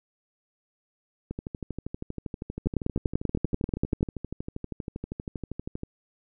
two click trains, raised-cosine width 3 ms, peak -20 / -11 dBFS, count 58 / 15, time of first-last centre 1.31-5.834 / 2.67-4.029 s, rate 12.6 / 10.3 Hz, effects none

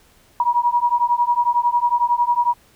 sine beating tone pair, 955 / 966 Hz, A#5 / B5, +42 / -39 cents, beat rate 11 Hz, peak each -18 / -18 dBFS, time 0.4-2.54 s, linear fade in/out 2 ms, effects pink hiss -54 dBFS RMS until 2.75 s

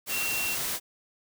sine tone in noise, 2731 Hz, F7, 39 cents flat, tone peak -30 dBFS, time 0.09-0.57 s, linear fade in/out 50 ms, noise white, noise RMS -31 dBFS, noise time 0.06-0.8 s, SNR -2 dB, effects none

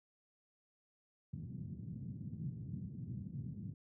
pink band-pass noise, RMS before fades -45 dBFS, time 1.33-3.74 s, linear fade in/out 5 ms, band 110 to 190 Hz, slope 24 dB/octave, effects none

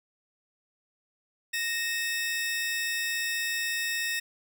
sawtooth tone pair together, 1856.4 / 2614 Hz, A#6 / E7, -8 / -15 cents, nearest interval tritone, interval 593 cents, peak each -26 / -30 dBFS, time 1.53-4.2 s, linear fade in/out 10 ms, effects none

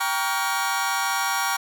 sawtooth chord, G half-diminished seventh, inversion none, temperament just, 784 / 940.8 / 1128.9 / 1411.2 Hz, G5 / Bb5 / Db6 / F6, 0 / +16 / +31 / +18 cents, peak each -24 dBFS, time 0-1.57 s, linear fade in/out 10 ms, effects none

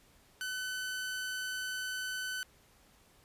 sawtooth tone, 1510 Hz, F#6, 35 cents sharp, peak -32 dBFS, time 0.41-2.43 s, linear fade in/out 0 ms, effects pink hiss -64 dBFS RMS until 3.24 s + resampled to 32000 Hz

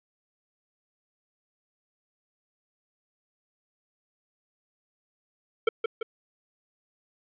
square tone with echo, 452.4 Hz, A4, 48 cents sharp, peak -19 dBFS, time 5.67-5.69 s, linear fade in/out 5 ms, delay 170 ms, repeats 2, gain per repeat -5 dB, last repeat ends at 6.03 s, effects resampled to 8000 Hz + 9-bit

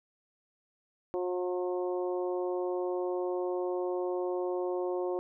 harmonic tone, 180 Hz, F#3, 47 cents flat, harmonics 2 / 3 / 4 / 5 / 6, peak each -31 / -36 / -41 / -44 / -47 dBFS, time 1.14-5.19 s, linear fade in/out 0 ms, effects none

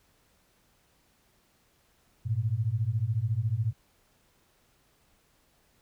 sine beating tone pair, 103.5 / 117.5 Hz, G#2 / A#2, -5 / +14 cents, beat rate 14 Hz, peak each -29 / -28 dBFS, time 2.25-3.73 s, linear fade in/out 20 ms, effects pink hiss -67 dBFS RMS until 5.81 s

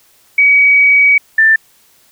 sine tone pair in turn, 2266 / 1777.1 Hz, C#7 / A6, +37 / +17 cents, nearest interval major third, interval 420 cents, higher first, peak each -5 dBFS, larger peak neither, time 0.38-1.18 / 1.38-1.56 s, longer first, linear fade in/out 5 ms, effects white hiss -50 dBFS RMS until 2.11 s

